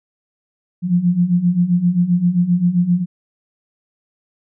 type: beating tone pair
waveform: sine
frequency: 171.6 / 179.2 Hz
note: F3 / F3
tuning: -30 / +45 cents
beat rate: 7.6 Hz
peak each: -18 / -14 dBFS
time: 0.82-3.06 s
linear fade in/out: 50 ms
effects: none